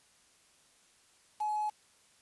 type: tone with quantisation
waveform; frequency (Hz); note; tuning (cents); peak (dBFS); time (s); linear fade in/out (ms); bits
sine; 848; G#5; +36; -30; 1.4-1.7; 10; 8
effects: white hiss -65 dBFS RMS until 2.21 s + resampled to 24000 Hz